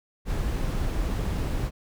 brown noise, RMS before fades -27 dBFS, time 0.25-1.71 s, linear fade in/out 50 ms, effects none

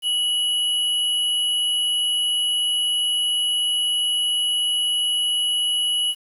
sine tone pair together, 2936 / 11053 Hz, F#7 / F9, -14 / -19 cents, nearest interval octave + major seventh, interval 2295 cents, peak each -19 / -28 dBFS, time 0.02-6.15 s, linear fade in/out 50 ms, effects 8-bit

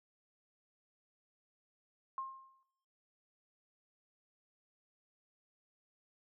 sine tone with exponential decay, 1065 Hz, C6, 30 cents sharp, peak -35 dBFS, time 2.18-2.63 s, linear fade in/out 1 ms, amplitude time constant 97 ms, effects noise-tail reverb RT60 0.7 s tail -17 dB re dry

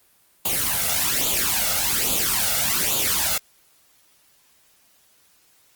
white noise with flanger, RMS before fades -22 dBFS, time 0.45-3.38 s, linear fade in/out 5 ms, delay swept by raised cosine 0.27 to 1.47 ms, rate 1.2 Hz, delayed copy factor +0.7, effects white hiss -59 dBFS RMS until 5.75 s + Opus 24 kbps

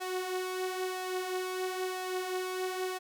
sawtooth tone with flanger, 370 Hz, F#4, in tune, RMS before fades -35 dBFS, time 0-2.99 s, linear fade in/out 20 ms, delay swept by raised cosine 1.5 to 6.3 ms, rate 1 Hz, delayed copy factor +0.5, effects none

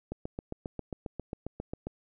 click train, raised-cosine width 2 ms, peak -22 dBFS, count 14, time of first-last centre 0.12-1.87 s, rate 7.43 Hz, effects none

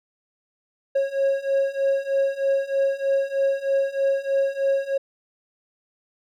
triangle beating tone pair, 545 / 548.2 Hz, C#5 / C#5, -29 / -19 cents, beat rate 3.2 Hz, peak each -22 / -20 dBFS, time 0.95-4.98 s, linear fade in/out 10 ms, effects none

